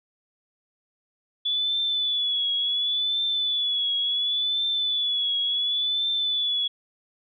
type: tone with vibrato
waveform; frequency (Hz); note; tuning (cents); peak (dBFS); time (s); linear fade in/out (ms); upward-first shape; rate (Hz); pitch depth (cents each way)
sine; 3437; A7; -41; -22; 1.45-6.68; 10; triangle; 0.7; 65
effects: none